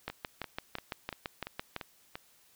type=two click trains; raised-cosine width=0.3 ms; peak=-23 / -19 dBFS; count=7 / 11; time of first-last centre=0.1-2.155 / 0.08-1.764 s; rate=2.92 / 5.94 Hz; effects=white hiss -64 dBFS RMS until 2.55 s